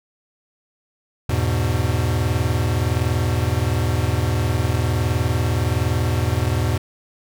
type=chord; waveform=square; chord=E major; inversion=none; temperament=equal; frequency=82.41 / 103.83 / 123.47 Hz; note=E2 / G#2 / B2; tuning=0 / 0 / 0 cents; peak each=-23 dBFS; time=1.29-6.78 s; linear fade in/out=5 ms; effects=none